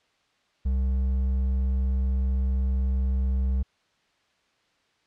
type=tone with hard clipping; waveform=triangle; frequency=65.41 Hz; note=C2; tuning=in tune; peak=-23 dBFS; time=0.65-3.63 s; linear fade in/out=10 ms; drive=8 dB; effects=white hiss -67 dBFS RMS until 5.06 s + low-pass 4000 Hz 12 dB/octave